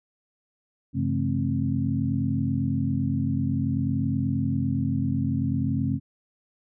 sine tone cluster, 97.3 / 137.8 / 168.1 / 218.4 / 266.3 Hz, G2 / C#3 / E3 / A3 / C4, -12 / -10 / +34 / -13 / +31 cents, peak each -29 / -27 / -36 / -29 / -28 dBFS, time 0.93-6 s, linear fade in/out 50 ms, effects none

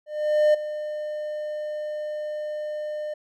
triangle tone with ADSR envelope, 604 Hz, D5, 48 cents sharp, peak -12 dBFS, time 0.06-3.14 s, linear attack 480 ms, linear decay 9 ms, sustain -14 dB, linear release 7 ms, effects none

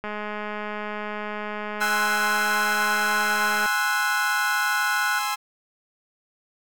click train, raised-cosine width 0.5 ms, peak -17 dBFS, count 761, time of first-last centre 0.04-3.659 s, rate 210 Hz
sawtooth chord, Ab augmented, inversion none, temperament equal, 830.6 / 1046.5 / 1318.5 Hz, Ab5 / C6 / E6, 0 / 0 / 0 cents, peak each -25 dBFS, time 1.8-5.36 s, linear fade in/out 20 ms
sine tone with pitch glide, 1480 to 1468.9 Hz, F#6 to F#6, 0 to -13 cents, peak -23 dBFS, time 1.81-5.19 s, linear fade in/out 5 ms, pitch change -13 cents, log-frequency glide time 2.73-4.96 s
effects none

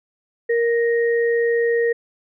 sine tone pair together, 467.4 / 1867 Hz, A#4 / A#6, +5 / +2 cents, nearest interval 2 octaves, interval 2397 cents, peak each -16 / -25 dBFS, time 0.49-1.93 s, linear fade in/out 10 ms, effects none

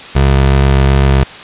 25% pulse tone with vibrato, 67.8 Hz, C#2, 38 cents flat, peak -3 dBFS, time 0.15-1.24 s, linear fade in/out 10 ms, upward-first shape sine, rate 2.7 Hz, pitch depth 12 cents each way, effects white hiss -30 dBFS RMS until 1.43 s + resampled to 8000 Hz

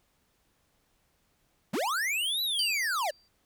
square linear two-way sweep, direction up then down, 145 to 4012 to 534 Hz, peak -28 dBFS, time 1.73-3.11 s, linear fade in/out 10 ms, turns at 2.42 s
sine tone with exponential decay, 4699 Hz, D8, in tune, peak -26 dBFS, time 2.59-3.28 s, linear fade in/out 2 ms, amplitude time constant 150 ms
effects pink hiss -71 dBFS RMS until 3.45 s

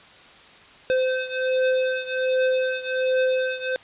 square beating tone pair, 515 / 516.3 Hz, C5 / C5, -28 / -23 cents, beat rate 1.3 Hz, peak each -23 / -26 dBFS, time 0.9-3.76 s, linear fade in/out 0 ms, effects white hiss -48 dBFS RMS until 3.83 s + resampled to 8000 Hz

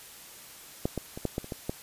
clicks, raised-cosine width 2 ms, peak -13 / -17 / -24 / -14 / -16 / -28 / -20 / -16 dBFS, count 8, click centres 0.855 / 0.977 / 1.175 / 1.253 / 1.381 / 1.444 / 1.522 / 1.695 s, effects white hiss -48 dBFS RMS until 1.82 s + resampled to 32000 Hz

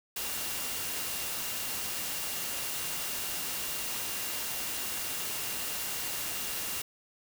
sine tone in noise, 2791 Hz, F7, 2 cents flat, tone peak -46 dBFS, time 0.16-6.82 s, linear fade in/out 5 ms, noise white, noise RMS -35 dBFS, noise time 0.16-6.82 s, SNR -14 dB, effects none

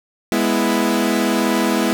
sawtooth chord, E major, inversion first, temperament equal, 207.7 / 246.9 / 329.6 Hz, G#3 / B3 / E4, 0 / 0 / 0 cents, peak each -16 dBFS, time 0.32-1.93 s, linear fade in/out 0 ms, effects none

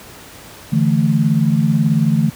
sine chord, D suspended second, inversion none, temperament just, 146.83 / 165.19 / 220.2 Hz, D3 / E3 / A3, 0 / +4 / +2 cents, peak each -16 dBFS, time 0.72-2.3 s, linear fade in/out 10 ms, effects pink hiss -38 dBFS RMS until 2.35 s + high-pass 60 Hz 12 dB/octave

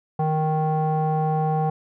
square tone with low-pass filter, 155.8 Hz, D#3, 3 cents sharp, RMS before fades -22 dBFS, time 0.19-1.7 s, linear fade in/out 5 ms, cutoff 820 Hz, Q 4.5, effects none

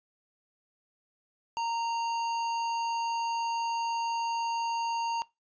sine tone with hard clipping, 926 Hz, A#5, 12 cents flat, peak -31 dBFS, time 1.57-5.22 s, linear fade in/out 0 ms, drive 15 dB, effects noise-tail reverb RT60 0.2 s tail -20 dB re dry + resampled to 16000 Hz

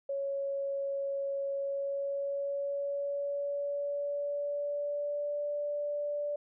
sine tone with pitch glide, 554.4 to 584 Hz, C#5 to D5, 0 to -10 cents, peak -31 dBFS, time 0.09-6.36 s, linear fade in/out 5 ms, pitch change +90 cents, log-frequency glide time 1.52-5.42 s, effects none

